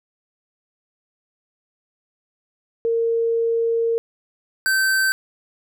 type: tone pair in turn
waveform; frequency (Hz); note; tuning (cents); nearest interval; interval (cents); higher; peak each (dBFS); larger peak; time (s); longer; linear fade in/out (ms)
sine / square; 460 / 1547.2; A#4 / G6; -23 / -23; octave + major sixth; 2100; second; -17; neither; 2.85-3.98 / 4.66-5.12; first; 0
effects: none